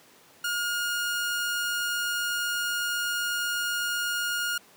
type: tone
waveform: sawtooth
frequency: 1426 Hz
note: F6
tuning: 36 cents sharp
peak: -23 dBFS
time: 0.44-4.58 s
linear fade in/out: 5 ms
effects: pink hiss -55 dBFS RMS until 4.76 s + high-pass 200 Hz 12 dB/octave